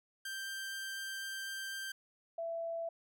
sawtooth / sine tone pair in turn, 1574 / 666.6 Hz, G6 / E5, +7 / +19 cents, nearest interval octave + minor third, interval 1488 cents, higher first, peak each -36 / -36 dBFS, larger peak neither, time 0.25-1.92 / 2.38-2.89 s, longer first, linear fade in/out 5 ms, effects none

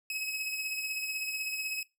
sawtooth beating tone pair, 2558 / 2574 Hz, D#7 / E7, +47 / -42 cents, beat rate 16 Hz, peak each -31 / -38 dBFS, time 0.1-1.83 s, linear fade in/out 2 ms, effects noise-tail reverb RT60 0.2 s tail -20 dB re dry

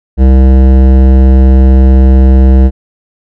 sine tone with hard clipping, 65.41 Hz, C2, in tune, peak -3 dBFS, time 0.17-2.71 s, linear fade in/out 50 ms, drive 15 dB, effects none

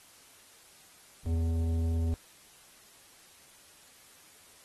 sine tone with tanh clipping, 82.41 Hz, E2, in tune, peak -28 dBFS, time 1.26-2.14 s, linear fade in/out 0 ms, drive 12 dB, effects white hiss -57 dBFS RMS until 4.64 s + AAC 32 kbps

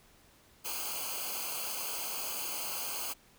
white noise with comb filter, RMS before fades -37 dBFS, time 0.64-3.14 s, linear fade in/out 20 ms, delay 0.54 ms, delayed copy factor -1, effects pink hiss -62 dBFS RMS until 3.38 s

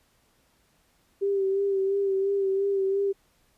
sine tone with vibrato, 392 Hz, G4, in tune, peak -22 dBFS, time 1.21-3.13 s, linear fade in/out 20 ms, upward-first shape sine, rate 2.9 Hz, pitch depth 34 cents each way, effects pink hiss -66 dBFS RMS until 3.57 s + resampled to 32000 Hz

